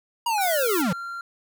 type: linear sweep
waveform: square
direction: down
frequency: 966 to 155.56 Hz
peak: -22 dBFS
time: 0.26-0.93 s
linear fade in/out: 5 ms
type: tone with pitch glide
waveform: triangle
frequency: 1480 to 1380.9 Hz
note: F#6 to F6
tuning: 0 to -20 cents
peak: -29 dBFS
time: 0.38-1.21 s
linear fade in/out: 2 ms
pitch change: -120 cents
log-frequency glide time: 0.52-0.63 s
type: high-pass noise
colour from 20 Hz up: pink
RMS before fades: -30 dBFS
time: 0.4-0.83 s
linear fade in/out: 20 ms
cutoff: 12000 Hz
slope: 12 dB/octave
effects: none